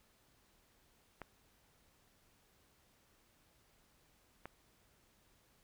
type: clicks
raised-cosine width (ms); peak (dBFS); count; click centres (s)
0.5; -30; 2; 1.217 / 4.456
effects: pink hiss -71 dBFS RMS until 5.63 s